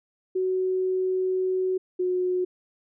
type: tone pair in turn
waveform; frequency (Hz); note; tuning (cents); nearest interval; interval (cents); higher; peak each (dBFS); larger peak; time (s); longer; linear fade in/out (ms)
sine; 372.7 / 364.4; F#4 / F#4; +13 / -26; unison; 39; first; -22; neither; 0.35-1.78 / 1.99-2.45; first; 10
effects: none